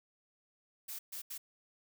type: noise bursts at uneven times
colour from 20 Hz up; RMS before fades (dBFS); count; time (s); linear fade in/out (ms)
blue; -43; 3; 0.88-0.99 / 1.12-1.22 / 1.3-1.38; 10
effects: none